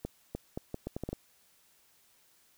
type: accelerating click train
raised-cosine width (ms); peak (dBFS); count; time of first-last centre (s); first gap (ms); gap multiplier
2; -22; 9; 0.05-1.13; 300; 0.75
effects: white hiss -66 dBFS RMS until 2.57 s